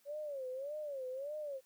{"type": "tone with vibrato", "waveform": "sine", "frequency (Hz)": 557, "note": "C#5", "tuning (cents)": 8, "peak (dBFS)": -39, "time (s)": [0.05, 1.61], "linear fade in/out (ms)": 50, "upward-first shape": "sine", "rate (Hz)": 1.7, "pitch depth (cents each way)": 160, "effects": ["white hiss -71 dBFS RMS until 1.65 s", "high-pass 150 Hz 12 dB/octave"]}